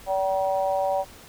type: harmonic tone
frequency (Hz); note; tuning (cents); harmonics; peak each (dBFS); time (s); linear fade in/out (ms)
191.5; G3; -40; 3 / 4 / 5; -24 / -25 / -32; 0.06-1.05; 50
effects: pink hiss -47 dBFS RMS until 1.28 s